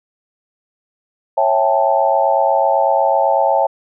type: chord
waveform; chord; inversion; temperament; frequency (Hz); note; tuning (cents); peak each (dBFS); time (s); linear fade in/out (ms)
sine; A dominant seventh; first; just; 550 / 660 / 792 / 880; C#5 / E5 / G5 / A5; -14 / +2 / +18 / 0; -17; 1.37-3.67; 10
effects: none